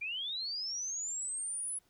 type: linear sweep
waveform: sine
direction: up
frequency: 2328 to 10350 Hz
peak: -35 dBFS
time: 0.01-1.79 s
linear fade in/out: 10 ms
effects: pink hiss -71 dBFS RMS until 1.89 s